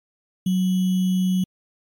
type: tone with sample-and-hold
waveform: sine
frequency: 185 Hz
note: F#3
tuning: in tune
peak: -17 dBFS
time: 0.46-1.44 s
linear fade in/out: 5 ms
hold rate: 3150 Hz
effects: MP3 64 kbps